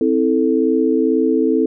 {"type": "chord", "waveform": "sine", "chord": "A minor", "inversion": "first", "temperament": "equal with one note detuned", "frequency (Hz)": [261.6, 323.8, 440], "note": ["C4", "E4", "A4"], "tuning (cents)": [0, -31, 0], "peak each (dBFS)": -17, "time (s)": [0.01, 1.66], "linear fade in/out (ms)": 2, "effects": []}